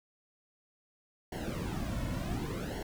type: noise with flanger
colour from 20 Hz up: brown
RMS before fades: -36 dBFS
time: 1.32-2.83 s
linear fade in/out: 5 ms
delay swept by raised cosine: 0.81 to 2.51 ms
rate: 0.68 Hz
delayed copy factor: -0.85
effects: none